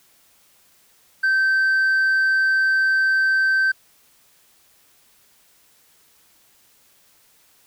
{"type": "tone with tanh clipping", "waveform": "sine", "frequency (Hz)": 1552, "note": "G6", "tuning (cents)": -18, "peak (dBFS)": -16, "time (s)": [1.23, 3.72], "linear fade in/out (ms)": 10, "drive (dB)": 2, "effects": ["white hiss -57 dBFS RMS until 7.66 s"]}